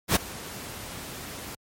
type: noise with ADSR envelope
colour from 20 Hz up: pink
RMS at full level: -18 dBFS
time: 0.08-1.55 s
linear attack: 78 ms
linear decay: 12 ms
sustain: -20 dB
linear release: 5 ms
effects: high-pass 60 Hz 12 dB/octave + MP3 64 kbps